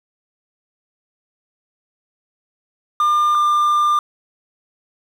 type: tone pair in turn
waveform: triangle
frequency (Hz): 1200 / 1195.5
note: D6 / D6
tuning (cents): +37 / +30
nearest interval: unison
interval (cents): 7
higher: first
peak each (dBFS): -11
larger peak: neither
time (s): 3-3.35 / 3.35-3.99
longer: second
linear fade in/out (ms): 2
effects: 7-bit